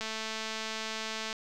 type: click train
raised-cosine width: 0.2 ms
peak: -19 dBFS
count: 291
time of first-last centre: 0.01-1.328 s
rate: 220 Hz
effects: none